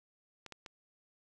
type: clicks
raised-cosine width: 0.2 ms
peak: -29 dBFS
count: 3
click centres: 0.463 / 0.523 / 0.662 s
effects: none